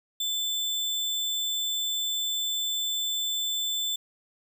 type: tone with sample-and-hold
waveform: sine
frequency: 3520 Hz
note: A7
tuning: in tune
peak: -26 dBFS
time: 0.2-3.96 s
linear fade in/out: 5 ms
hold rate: 11025 Hz
effects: none